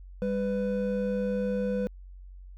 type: tone pair together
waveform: triangle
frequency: 199.2 / 498.2 Hz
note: G3 / B4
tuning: +28 / +15 cents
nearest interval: octave + major third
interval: 1587 cents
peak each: -27 dBFS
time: 0.22-1.87 s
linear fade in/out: 0 ms
effects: added 46 Hz sine -43 dBFS peak until 2.57 s